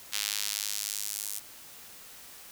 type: tone with high-pass filter sweep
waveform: sawtooth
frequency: 103.3 Hz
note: G#2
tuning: 9 cents flat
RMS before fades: -34 dBFS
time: 0.12-1.4 s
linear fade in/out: 20 ms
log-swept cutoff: 3400 to 8600 Hz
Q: 0.93
effects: white hiss -49 dBFS RMS until 2.51 s